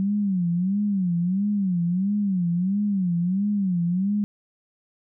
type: tone with vibrato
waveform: sine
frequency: 188.3 Hz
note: F#3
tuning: 31 cents sharp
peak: -20 dBFS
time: 0-4.24 s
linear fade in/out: 0 ms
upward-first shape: sine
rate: 1.5 Hz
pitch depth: 170 cents each way
effects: none